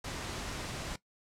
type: noise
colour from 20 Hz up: pink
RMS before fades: -39 dBFS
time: 0.04-0.96 s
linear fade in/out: 5 ms
effects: noise-tail reverb RT60 0.1 s tail -18 dB re dry + low-pass 8000 Hz 12 dB/octave